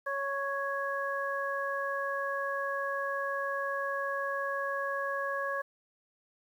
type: harmonic tone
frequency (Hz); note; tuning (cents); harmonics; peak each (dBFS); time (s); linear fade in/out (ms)
554.4; C#5; 0; 1 / 2 / 3; -35 / -35 / -35; 0.06-5.62; 10
effects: 10-bit